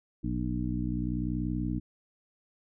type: harmonic tone with a mistuned harmonic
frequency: 60.6 Hz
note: B1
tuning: 32 cents flat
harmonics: 1 / 2 / 3 / 4 / 5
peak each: -35 / -35 / -35 / -35 / -35 dBFS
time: 0.23-1.8 s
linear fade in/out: 20 ms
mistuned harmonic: 1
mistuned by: -140 cents
effects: none